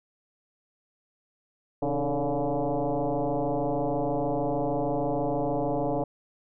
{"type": "tone with frequency modulation", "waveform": "sine", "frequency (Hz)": 130.81, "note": "C3", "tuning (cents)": 0, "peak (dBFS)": -24, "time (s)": [1.82, 6.04], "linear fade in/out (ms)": 5, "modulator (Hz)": 144, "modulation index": 4.7, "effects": []}